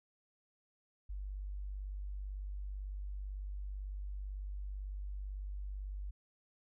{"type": "tone", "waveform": "sine", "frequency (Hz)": 49, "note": "G1", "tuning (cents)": 0, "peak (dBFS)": -39, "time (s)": [1.09, 6.11], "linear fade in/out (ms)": 10, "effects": []}